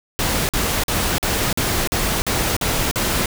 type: noise bursts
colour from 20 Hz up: pink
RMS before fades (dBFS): -20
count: 9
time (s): 0.19-3.258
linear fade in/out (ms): 0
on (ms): 300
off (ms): 46
effects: none